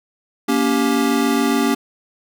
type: chord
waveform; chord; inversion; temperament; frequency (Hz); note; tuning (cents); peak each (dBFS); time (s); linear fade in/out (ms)
square; G diminished; first; just; 235.2 / 282.2 / 392; Bb3 / Db4 / G4; +16 / +31 / 0; -20 / -19 / -23; 0.48-1.75; 10
effects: none

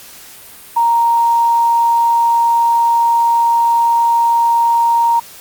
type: tone with quantisation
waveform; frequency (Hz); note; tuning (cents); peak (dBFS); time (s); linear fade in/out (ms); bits
sine; 932.3; A#5; 0; -9; 0.76-5.2; 10; 6
effects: white hiss -37 dBFS RMS until 5.4 s + Opus 48 kbps

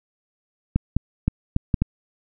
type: clicks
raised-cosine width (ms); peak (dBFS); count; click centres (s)
5; -6; 6; 0.76 / 0.966 / 1.28 / 1.564 / 1.742 / 1.82
effects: none

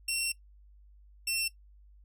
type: tone pair in turn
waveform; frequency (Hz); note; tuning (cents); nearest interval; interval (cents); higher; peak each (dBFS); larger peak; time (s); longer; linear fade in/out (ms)
15% pulse; 2722 / 2702; F7 / E7; -45 / +42; unison; 13; first; -22 / -22; neither; 0.08-0.32 / 1.27-1.48; first; 5
effects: noise-tail reverb RT60 0.1 s tail -18 dB re dry + added 50 Hz sine -54 dBFS peak until 2.04 s

